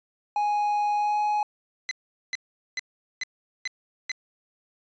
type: tone with pitch glide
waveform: triangle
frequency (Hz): 830.6 to 838.3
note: G#5 to G#5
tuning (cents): 0 to +16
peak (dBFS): -20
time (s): 0.36-1.43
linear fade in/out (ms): 2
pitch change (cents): +16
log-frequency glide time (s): 0.96-1.18
type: tone bursts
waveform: sawtooth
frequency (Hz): 2031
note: B6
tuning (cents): +48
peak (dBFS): -23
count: 6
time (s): 1.89-4.116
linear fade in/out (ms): 0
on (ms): 21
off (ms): 420
effects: resampled to 16000 Hz